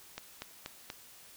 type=click train; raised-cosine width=0.2 ms; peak=-22 dBFS; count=4; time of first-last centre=0.18-0.901 s; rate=4.16 Hz; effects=white hiss -55 dBFS RMS until 1.36 s